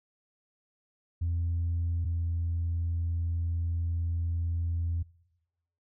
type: tone pair in turn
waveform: sine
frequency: 84.9 / 84.41 Hz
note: F2 / E2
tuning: -48 / +42 cents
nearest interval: unison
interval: 10 cents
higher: first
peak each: -25 / -26 dBFS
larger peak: first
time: 1.21-2.05 / 2.05-5.03 s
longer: second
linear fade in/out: 10 ms
effects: noise-tail reverb RT60 1.0 s tail -25 dB re dry + tanh soft clip ceiling -24 dBFS